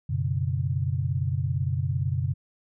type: chord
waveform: sine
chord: F# suspended fourth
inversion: none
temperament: equal with one note detuned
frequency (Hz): 92.5 / 123.47 / 141.1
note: F#2 / B2 / C#3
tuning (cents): 0 / 0 / +31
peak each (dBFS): -28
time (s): 0.09-2.34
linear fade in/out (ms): 10
effects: none